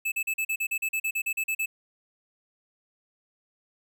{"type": "tone bursts", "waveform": "square", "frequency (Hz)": 2616, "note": "E7", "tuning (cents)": -14, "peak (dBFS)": -26, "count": 15, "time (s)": [0.05, 1.66], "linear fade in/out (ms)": 10, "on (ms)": 70, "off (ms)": 40, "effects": []}